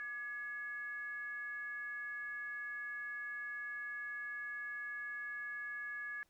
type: tone with frequency modulation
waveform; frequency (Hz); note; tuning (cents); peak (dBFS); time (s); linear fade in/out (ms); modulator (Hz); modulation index
sine; 1691; G#6; +31; -40; 0-6.23; 0; 497; 0.41
effects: pink hiss -75 dBFS RMS until 6.29 s + MP3 96 kbps